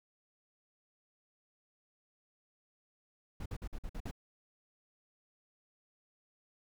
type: noise bursts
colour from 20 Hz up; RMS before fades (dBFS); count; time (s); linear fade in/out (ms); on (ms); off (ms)
brown; -40; 7; 3.4-4.112; 5; 58; 51
effects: none